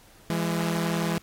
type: tone pair together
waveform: sawtooth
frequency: 167.61 / 206.6 Hz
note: E3 / G#3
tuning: +29 / -9 cents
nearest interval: major third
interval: 362 cents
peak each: -22 / -26 dBFS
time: 0.3-1.18 s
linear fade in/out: 0 ms
effects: pink hiss -55 dBFS RMS until 1.22 s + AAC 48 kbps